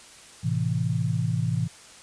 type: chord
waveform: sine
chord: A minor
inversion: none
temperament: equal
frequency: 110 / 130.81 / 164.81 Hz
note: A2 / C3 / E3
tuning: 0 / 0 / 0 cents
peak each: -27 dBFS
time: 0.43-1.68 s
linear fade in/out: 20 ms
effects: white hiss -48 dBFS RMS until 2.02 s + resampled to 22050 Hz